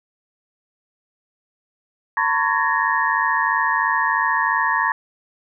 sine tone cluster, 908 / 1011 / 1111 / 1687 / 1841 Hz, A#5 / B5 / C#6 / G#6 / A#6, -46 / +40 / +4 / +27 / -22 cents, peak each -23 dBFS, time 2.17-4.92 s, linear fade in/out 2 ms, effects none

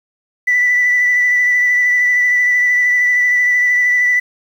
sine tone with vibrato, 1975.5 Hz, B6, in tune, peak -9 dBFS, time 0.47-4.2 s, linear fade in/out 10 ms, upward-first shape sine, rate 13 Hz, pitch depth 17 cents each way, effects tanh soft clip ceiling -6 dBFS + 7-bit

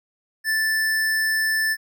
square tone, 1760 Hz, A6, in tune, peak -20 dBFS, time 0.44-1.77 s, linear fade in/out 50 ms, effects none

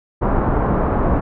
pink low-pass noise, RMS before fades -17 dBFS, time 0.21-1.21 s, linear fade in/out 20 ms, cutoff 1200 Hz, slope 24 dB/octave, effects none

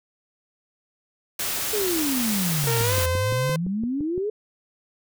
white noise, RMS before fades -27 dBFS, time 1.39-3.06 s, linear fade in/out 5 ms
sine exponential two-way sweep, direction down then up, 436.6 to 82.4 to 436.6 Hz, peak -23 dBFS, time 1.73-4.3 s, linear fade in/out 5 ms, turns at 3.08 s
click train, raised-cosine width 3 ms, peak -21 dBFS, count 10, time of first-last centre 2.64-4.178 s, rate 5.85 Hz
sawtooth tone with pitch glide, 461 to 514.5 Hz, A#4 to C5, -19 to -29 cents, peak -20 dBFS, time 2.67-3.56 s, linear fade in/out 2 ms, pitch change +190 cents, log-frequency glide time 2.81-2.94 s
effects none

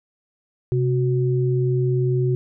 sine tone pair together, 130 / 367.7 Hz, C3 / F#4, -11 / -11 cents, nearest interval octave + tritone, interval 1800 cents, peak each -18 / -23 dBFS, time 0.72-2.35 s, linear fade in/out 0 ms, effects none

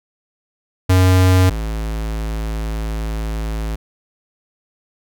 square tone pair in turn, 92.5 / 54.33 Hz, F#2 / A1, 0 / -21 cents, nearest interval major sixth, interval 921 cents, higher first, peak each -10 / -21 dBFS, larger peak first, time 0.89-1.5 / 1.5-3.76 s, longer second, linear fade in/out 10 ms, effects none

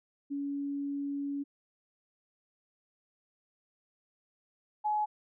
sine tone pair in turn, 282.3 / 845.9 Hz, C#4 / G#5, +32 / +32 cents, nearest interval octave + perfect fifth, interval 1900 cents, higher second, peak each -32 / -27 dBFS, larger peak second, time 0.3-1.44 / 4.84-5.06 s, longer first, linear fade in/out 20 ms, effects none

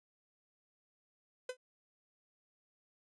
45% pulse tone with exponential decay, 506 Hz, B4, 42 cents sharp, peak -35 dBFS, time 1.49-1.57 s, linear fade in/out 5 ms, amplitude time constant 17 ms, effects resampled to 24000 Hz

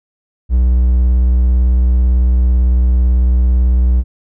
triangle tone with vibrato, 61.74 Hz, B1, in tune, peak -6 dBFS, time 0.49-4.04 s, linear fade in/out 50 ms, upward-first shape sine, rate 18 Hz, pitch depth 38 cents each way, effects none

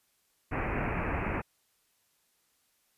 pink low-pass noise, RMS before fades -32 dBFS, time 0.51-1.42 s, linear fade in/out 20 ms, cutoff 2600 Hz, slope 96 dB/octave, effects white hiss -72 dBFS RMS until 2.97 s + resampled to 32000 Hz

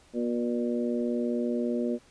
harmonic tone with a mistuned harmonic, 120.2 Hz, B2, 46 cents flat, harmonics 2 / 3 / 4 / 5, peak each -28 / -32 / -34 / -36 dBFS, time 0.13-1.99 s, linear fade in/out 50 ms, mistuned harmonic 5, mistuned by -15 cents, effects pink hiss -59 dBFS RMS until 2.1 s + resampled to 22050 Hz

